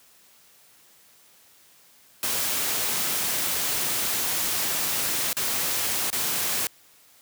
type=noise with dropouts; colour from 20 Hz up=white; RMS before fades=-26 dBFS; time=2.23-6.67 s; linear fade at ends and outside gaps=1 ms; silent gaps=5.33-5.368 / 6.102-6.128 s; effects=white hiss -56 dBFS RMS until 7.21 s + high-pass 80 Hz 12 dB/octave